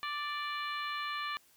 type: harmonic tone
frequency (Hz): 587.3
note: D5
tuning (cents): 0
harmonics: 2 / 3 / 4 / 5 / 6 / 7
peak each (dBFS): -37 / -41 / -43 / -45 / -47 / -48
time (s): 0.03-1.37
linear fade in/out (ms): 0
effects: white hiss -65 dBFS RMS until 1.56 s